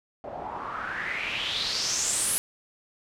white noise with low-pass filter sweep, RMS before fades -30 dBFS, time 0.24-2.38 s, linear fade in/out 0 ms, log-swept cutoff 630 to 11000 Hz, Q 5, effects none

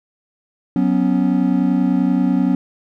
triangle chord, F# suspended fourth, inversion none, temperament equal with one note detuned, 184.25 / 246.9 / 277.2 Hz, F#3 / B3 / C#4, -7 / 0 / 0 cents, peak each -16 dBFS, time 0.76-2.55 s, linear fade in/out 2 ms, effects none

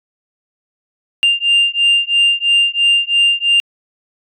sine beating tone pair, 2794 / 2797 Hz, F7 / F7, 0 / +2 cents, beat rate 3 Hz, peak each -12 dBFS, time 1.23-3.6 s, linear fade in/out 0 ms, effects tanh soft clip ceiling -6 dBFS

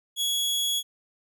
sawtooth tone, 3350 Hz, G#7, 14 cents sharp, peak -21 dBFS, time 0.16-0.83 s, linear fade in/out 50 ms, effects none

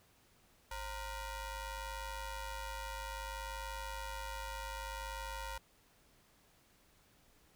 sawtooth ring-modulated tone, 487.3 Hz, B4, 23 cents flat, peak -34 dBFS, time 0.71-5.58 s, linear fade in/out 5 ms, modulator 437 Hz, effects pink hiss -68 dBFS RMS until 7.55 s

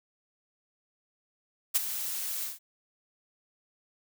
blue noise with ADSR envelope, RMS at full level -22 dBFS, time 1.74-2.59 s, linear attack 20 ms, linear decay 24 ms, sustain -12 dB, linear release 150 ms, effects none

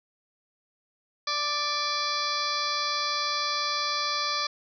harmonic tone with a mistuned harmonic, 587.3 Hz, D5, in tune, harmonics 1 / 2 / 3 / 4 / 6 / 7 / 8 / 9 / 10, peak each -40 / -30 / -38 / -36 / -36 / -34 / -32 / -38 / -42 dBFS, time 1.27-4.47 s, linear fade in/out 5 ms, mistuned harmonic 6, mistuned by -46 cents, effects none

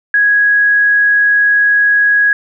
sine tone, 1661.2 Hz, G#6, in tune, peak -7 dBFS, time 0.14-2.33 s, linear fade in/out 2 ms, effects none

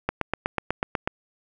click train, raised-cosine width 0.5 ms, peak -8 dBFS, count 9, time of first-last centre 0.09-1.075 s, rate 8.12 Hz, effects none

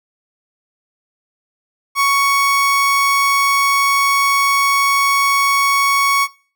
30% pulse tone, 1113 Hz, C#6, 7 cents sharp, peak -9 dBFS, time 1.95-6.28 s, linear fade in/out 50 ms, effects noise-tail reverb RT60 0.4 s tail -21 dB re dry

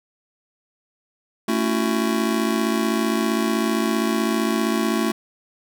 square chord, F# minor seventh, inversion first, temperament just, 222 / 277.5 / 333 / 370 Hz, A3 / C#4 / E4 / F#4, +16 / +2 / +18 / 0 cents, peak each -23 / -28 / -26 / -28 dBFS, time 1.48-5.12 s, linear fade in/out 5 ms, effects none

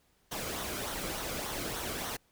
pink noise with flanger, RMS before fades -37 dBFS, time 0.31-2.17 s, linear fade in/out 10 ms, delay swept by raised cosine 0.4 to 1.14 ms, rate 3.4 Hz, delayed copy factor -0.5, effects pink hiss -70 dBFS RMS until 2.31 s

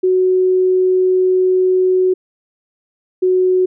sine tone pair in turn, 370.4 / 369 Hz, F#4 / F#4, +2 / -5 cents, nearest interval unison, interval 7 cents, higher first, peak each -10 dBFS, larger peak neither, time 0.03-2.14 / 3.22-3.66 s, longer first, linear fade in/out 10 ms, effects none

